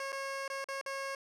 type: tone with dropouts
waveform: 15% pulse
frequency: 545 Hz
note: C#5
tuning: 29 cents flat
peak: -30 dBFS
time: 0-1.15 s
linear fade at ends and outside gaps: 2 ms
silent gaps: 0.121-0.127 / 0.479-0.5 / 0.643-0.686 / 0.813-0.861 s
effects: low-pass 9000 Hz 12 dB/octave